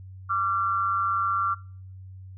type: tone pair together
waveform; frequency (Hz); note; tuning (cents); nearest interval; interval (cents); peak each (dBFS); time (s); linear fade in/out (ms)
sine; 1170 / 1367.9; D6 / F6; -7 / -36; minor third; 271; -25; 0.29-1.55; 20
effects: noise-tail reverb RT60 0.5 s tail -24 dB re dry + added 94 Hz sine -40 dBFS peak until 2.37 s